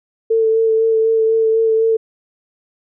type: tone with vibrato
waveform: sine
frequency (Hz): 446.4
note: A4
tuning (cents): +25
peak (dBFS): -11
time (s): 0.3-1.97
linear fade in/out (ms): 10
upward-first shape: sine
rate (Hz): 4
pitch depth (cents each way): 16
effects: none